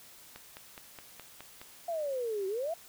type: click train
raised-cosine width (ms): 0.3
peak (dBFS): -29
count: 7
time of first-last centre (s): 0.36-1.615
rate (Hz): 4.78
type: exponential two-way sweep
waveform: sine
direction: down then up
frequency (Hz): 698.5 to 373.5 to 698.5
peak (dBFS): -31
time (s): 1.88-2.74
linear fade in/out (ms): 5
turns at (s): 2.47
effects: white hiss -54 dBFS RMS until 2.88 s